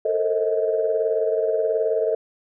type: tone cluster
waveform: sine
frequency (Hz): 444.4 / 463.1 / 530 / 633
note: A4 / A#4 / C5 / D#5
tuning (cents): +17 / -11 / +22 / +30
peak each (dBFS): -22 / -27 / -27 / -23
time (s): 0.05-2.15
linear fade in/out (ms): 5
effects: tanh soft clip ceiling -8 dBFS